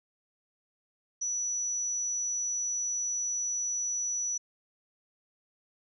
sine tone, 5910 Hz, F#8, 3 cents flat, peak -29 dBFS, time 1.21-4.38 s, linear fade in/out 10 ms, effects none

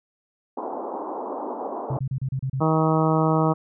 white band-pass noise, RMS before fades -31 dBFS, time 0.57-1.99 s, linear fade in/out 5 ms, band 240 to 1000 Hz, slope 48 dB/octave
sine tone bursts, 132.6 Hz, C3, 23 cents sharp, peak -23 dBFS, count 7, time 1.9-2.603 s, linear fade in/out 5 ms, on 73 ms, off 32 ms
harmonic tone, 158.5 Hz, D#3, 32 cents sharp, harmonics 1 / 2 / 3 / 4 / 5 / 6 / 7 / 8, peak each -21 / -24 / -26 / -27 / -28 / -29 / -29 / -30 dBFS, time 2.6-3.54 s, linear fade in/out 20 ms
effects none

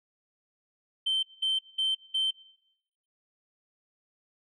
sine tone bursts, 3105 Hz, G7, 17 cents flat, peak -23 dBFS, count 4, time 1.06-2.31 s, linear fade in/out 10 ms, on 170 ms, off 190 ms, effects noise-tail reverb RT60 0.9 s tail -23 dB re dry + tanh soft clip ceiling -22 dBFS

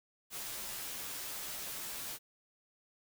white noise with comb filter, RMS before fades -42 dBFS, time 0.3-2.19 s, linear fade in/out 50 ms, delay 12 ms, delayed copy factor -0.7, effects none

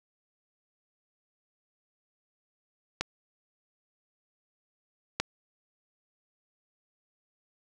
clicks, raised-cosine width 0.2 ms, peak -11 / -9 dBFS, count 2, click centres 3.01 / 5.2 s, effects none

